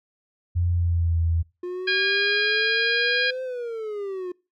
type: tone with pitch glide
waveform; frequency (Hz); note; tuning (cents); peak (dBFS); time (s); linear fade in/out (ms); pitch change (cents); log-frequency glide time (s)
sine; 87.31 to 83.08; F2 to E2; 0 to +14; -19; 0.55-1.43; 20; -86; 0.71-1.19
type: exponential two-way sweep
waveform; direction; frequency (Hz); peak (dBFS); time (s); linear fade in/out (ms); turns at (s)
triangle; up then down; 354.7 to 520 to 354.7; -26; 1.63-4.32; 5; 3.43
type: harmonic tone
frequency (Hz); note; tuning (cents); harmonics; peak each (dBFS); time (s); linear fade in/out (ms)
814; G#5; -35; 2 / 3 / 4 / 5 / 6; -22 / -26 / -28 / -30 / -32; 1.87-3.31; 10
effects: noise-tail reverb RT60 0.3 s tail -24 dB re dry